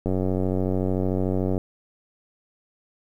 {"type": "click train", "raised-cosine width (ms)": 2, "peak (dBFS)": -12, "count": 143, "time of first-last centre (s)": [0.06, 1.579], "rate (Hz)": 93.5, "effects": ["9-bit"]}